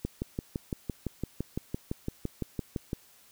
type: click train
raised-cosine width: 3 ms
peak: -18 dBFS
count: 18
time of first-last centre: 0.05-2.931 s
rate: 5.9 Hz
effects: white hiss -59 dBFS RMS until 3.31 s